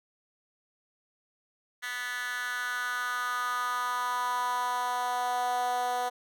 10% pulse tone with high-pass filter sweep, 246.9 Hz, B3, in tune, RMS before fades -31 dBFS, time 1.82-6.1 s, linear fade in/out 20 ms, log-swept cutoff 1900 to 640 Hz, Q 4, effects none

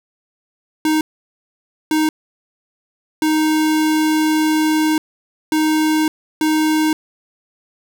square tone bursts at uneven times, 311.1 Hz, D#4, in tune, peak -14 dBFS, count 5, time 0.85-1.01 / 1.91-2.09 / 3.22-4.98 / 5.52-6.08 / 6.41-6.93 s, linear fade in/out 2 ms, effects none

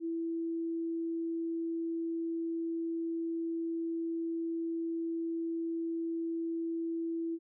sine tone, 331.3 Hz, E4, 9 cents sharp, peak -32 dBFS, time 0-7.39 s, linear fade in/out 50 ms, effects none

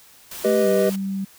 white noise, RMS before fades -35 dBFS, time 0.31-0.96 s, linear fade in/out 5 ms
triangle chord, G augmented, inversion none, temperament equal, 392 / 493.9 / 622.3 Hz, G4 / B4 / D#5, 0 / 0 / 0 cents, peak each -18 / -19 / -19 dBFS, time 0.44-0.9 s, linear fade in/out 10 ms
sine tone with pitch glide, 217.1 to 194.53 Hz, A3 to G3, -23 to -13 cents, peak -23 dBFS, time 0.45-1.25 s, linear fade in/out 10 ms, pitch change -190 cents, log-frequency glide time 0.61-0.68 s
effects white hiss -50 dBFS RMS until 1.38 s

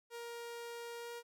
sawtooth tone with pitch glide, 470.3 to 473 Hz, A#4 to A#4, +15 to +25 cents, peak -40 dBFS, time 0.1-1.23 s, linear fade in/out 50 ms, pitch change +10 cents, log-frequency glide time 0.98-1.12 s, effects none

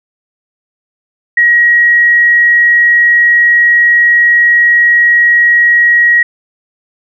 sine tone, 1900 Hz, A#6, 33 cents sharp, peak -4 dBFS, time 1.37-6.23 s, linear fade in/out 5 ms, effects none

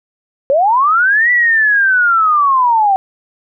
sine linear two-way sweep, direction up then down, 523 to 1975.5 to 755 Hz, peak -8 dBFS, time 0.5-2.96 s, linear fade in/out 0 ms, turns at 1.31 s, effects none

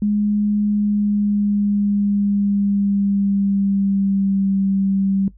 sine tone with pitch glide, 207.7 to 194.91 Hz, G#3 to G3, 0 to -10 cents, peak -15 dBFS, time 0.02-5.28 s, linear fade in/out 2 ms, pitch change -110 cents, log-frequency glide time 0.66-4.56 s, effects noise-tail reverb RT60 0.1 s tail -17 dB re dry + added 50 Hz sine -43 dBFS peak until 5.37 s

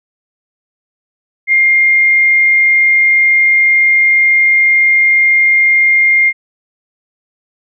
sine tone, 2117 Hz, C7, 20 cents sharp, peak -6 dBFS, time 1.47-6.33 s, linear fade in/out 50 ms, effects none

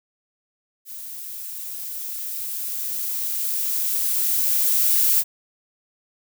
violet noise with level ramp, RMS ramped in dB -36 to -17 dBFS, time 0.85-5.24 s, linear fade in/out 50 ms, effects none

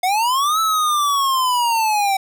square linear two-way sweep, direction up then down, 710 to 1318.5 to 765 Hz, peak -16 dBFS, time 0.03-2.17 s, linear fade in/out 5 ms, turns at 0.6 s, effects none

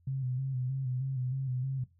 sine tone with vibrato, 130.3 Hz, C3, 7 cents flat, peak -30 dBFS, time 0.07-1.84 s, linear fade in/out 5 ms, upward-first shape square, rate 3.2 Hz, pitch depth 50 cents each way, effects noise-tail reverb RT60 0.2 s tail -17 dB re dry + added 86 Hz sine -63 dBFS peak until 1.99 s

